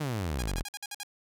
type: exponential sweep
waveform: sawtooth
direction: down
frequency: 159.5 to 36.02 Hz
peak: -26 dBFS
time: 0-0.63 s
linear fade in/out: 10 ms
type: tone bursts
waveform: 5% pulse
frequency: 819 Hz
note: G#5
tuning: 24 cents flat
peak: -24 dBFS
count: 8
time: 0.39-1.033 s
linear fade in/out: 2 ms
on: 34 ms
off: 53 ms
effects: none